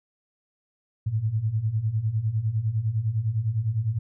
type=beating tone pair; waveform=sine; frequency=103.83 / 113.73 Hz; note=G#2 / A#2; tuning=0 / -42 cents; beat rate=9.9 Hz; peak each=-28 / -24 dBFS; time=1.06-3.99 s; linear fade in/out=10 ms; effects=none